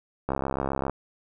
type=click train; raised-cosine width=1 ms; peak=-13 dBFS; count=42; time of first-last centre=0.29-0.897 s; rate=67.6 Hz; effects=none